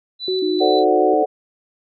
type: tone with tremolo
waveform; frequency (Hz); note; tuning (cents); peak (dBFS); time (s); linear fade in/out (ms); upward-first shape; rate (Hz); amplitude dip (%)
sine; 3979; B7; +12; -24; 0.19-0.85; 50; square; 2.5; 40
type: tone with vibrato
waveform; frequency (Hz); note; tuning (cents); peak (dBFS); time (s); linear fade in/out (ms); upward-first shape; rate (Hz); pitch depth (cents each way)
sine; 370; F#4; 0; -18; 0.28-1.14; 2; triangle; 2.6; 26
type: tone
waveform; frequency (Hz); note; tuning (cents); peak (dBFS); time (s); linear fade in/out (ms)
sine; 311.1; D#4; 0; -21; 0.42-1.23; 5
type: chord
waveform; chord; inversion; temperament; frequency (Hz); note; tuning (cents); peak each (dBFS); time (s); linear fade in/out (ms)
sine; D dominant seventh; second; equal; 440 / 523.3 / 587.3 / 740; A4 / C5 / D5 / F#5; 0 / 0 / 0 / 0; -19 / -22 / -21 / -18; 0.6-1.26; 20
effects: none